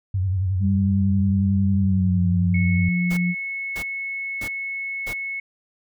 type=tone with vibrato; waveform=sine; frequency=94.2 Hz; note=F#2; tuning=32 cents sharp; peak=-19 dBFS; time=0.14-2.89 s; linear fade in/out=5 ms; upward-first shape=sine; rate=11 Hz; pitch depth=81 cents each way
type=tone with pitch glide; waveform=sine; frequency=196 to 176.65 Hz; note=G3 to F3; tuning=0 to +20 cents; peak=-19 dBFS; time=0.6-3.35 s; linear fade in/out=50 ms; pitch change=-180 cents; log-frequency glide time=1.79-2.26 s
type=tone; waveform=sine; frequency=2196 Hz; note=C#7; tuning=17 cents flat; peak=-26 dBFS; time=2.54-5.4 s; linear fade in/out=5 ms
type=noise bursts; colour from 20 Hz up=pink; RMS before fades=-34 dBFS; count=4; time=3.1-5.136 s; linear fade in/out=10 ms; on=74 ms; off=580 ms
effects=none